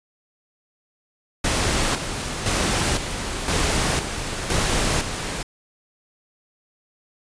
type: noise with tremolo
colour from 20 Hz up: pink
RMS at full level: -21 dBFS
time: 1.44-5.43 s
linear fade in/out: 5 ms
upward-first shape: square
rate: 0.98 Hz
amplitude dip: 55%
effects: resampled to 22050 Hz